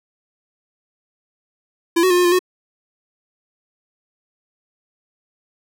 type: tone with pitch steps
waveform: square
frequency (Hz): 337.5 / 372.2 / 354.8 / 357.6 / 349.4 / 365.4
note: E4 / F#4 / F4 / F4 / F4 / F#4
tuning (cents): +41 / +10 / +27 / +41 / +1 / -22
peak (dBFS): -13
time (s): 1.96-2.392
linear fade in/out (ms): 10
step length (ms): 72
effects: none